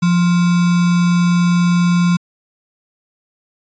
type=tone with sample-and-hold; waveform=sine; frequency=174.9 Hz; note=F3; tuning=3 cents sharp; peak=-10 dBFS; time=0.02-2.17 s; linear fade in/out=10 ms; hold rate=1225 Hz; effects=resampled to 16000 Hz